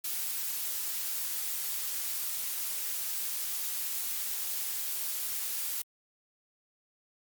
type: noise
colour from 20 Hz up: blue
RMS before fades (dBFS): -34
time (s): 0.04-5.82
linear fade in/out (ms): 5
effects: Opus 48 kbps